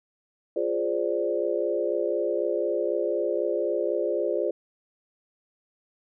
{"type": "chord", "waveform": "sine", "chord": "D half-diminished seventh", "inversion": "first", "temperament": "equal", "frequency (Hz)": [349.2, 415.3, 523.3, 587.3], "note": ["F4", "Ab4", "C5", "D5"], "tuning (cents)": [0, 0, 0, 0], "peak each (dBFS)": -29, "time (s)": [0.56, 4.51], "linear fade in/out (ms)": 5, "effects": []}